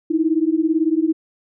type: beating tone pair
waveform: sine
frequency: 311.1 / 329.1 Hz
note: D#4 / E4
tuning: 0 / -3 cents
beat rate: 18 Hz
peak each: -18 dBFS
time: 0.1-1.13 s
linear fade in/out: 10 ms
effects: none